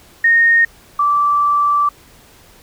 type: tone pair in turn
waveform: sine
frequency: 1849 / 1164.8 Hz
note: A#6 / D6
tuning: -15 / -15 cents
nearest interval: minor sixth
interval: 800 cents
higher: first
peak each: -8 / -11 dBFS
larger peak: first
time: 0.24-0.65 / 0.99-1.89 s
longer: second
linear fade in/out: 5 ms
effects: pink hiss -46 dBFS RMS until 2.62 s